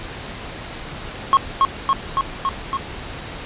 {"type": "tone with echo", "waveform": "triangle", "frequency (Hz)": 1087, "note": "C#6", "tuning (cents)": -34, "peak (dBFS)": -7, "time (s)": [1.33, 1.37], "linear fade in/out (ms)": 0, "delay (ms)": 280, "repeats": 5, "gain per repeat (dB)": -2, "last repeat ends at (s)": 2.77, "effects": ["pink hiss -32 dBFS RMS until 3.45 s", "resampled to 8000 Hz"]}